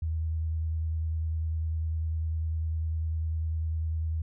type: tone with vibrato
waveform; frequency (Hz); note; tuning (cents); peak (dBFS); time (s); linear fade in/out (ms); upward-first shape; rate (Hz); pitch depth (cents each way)
sine; 80; D#2; +49; -27; 0.02-4.22; 5; sine; 10; 20
effects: none